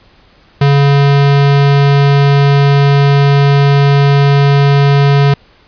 square tone, 141 Hz, C#3, 30 cents sharp, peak -6 dBFS, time 0.61-5.34 s, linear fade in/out 5 ms, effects pink hiss -46 dBFS RMS until 5.67 s + resampled to 11025 Hz

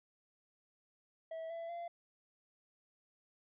triangle tone with pitch steps, 650 / 667.9 / 686.3 Hz, E5 / E5 / F5, -24 / +23 / -30 cents, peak -39 dBFS, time 1.31-1.88 s, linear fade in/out 5 ms, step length 190 ms, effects resampled to 8000 Hz

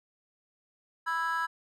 triangle chord, E major, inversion second, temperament just, 988.9 / 1318.5 / 1648.1 Hz, B5 / E6 / G#6, +2 / 0 / -14 cents, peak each -30 dBFS, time 1.06-1.47 s, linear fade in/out 20 ms, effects tanh soft clip ceiling -19 dBFS

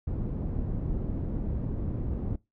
pink low-pass noise, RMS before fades -31 dBFS, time 0.07-2.36 s, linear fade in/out 5 ms, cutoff 270 Hz, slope 12 dB/octave, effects noise-tail reverb RT60 0.2 s tail -21 dB re dry

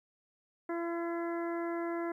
harmonic tone, 338.9 Hz, E4, 48 cents sharp, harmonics 1 / 2 / 3 / 4 / 5 / 6, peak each -34 / -40 / -44 / -46 / -48 / -50 dBFS, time 0.69-2.12 s, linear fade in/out 5 ms, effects 12-bit

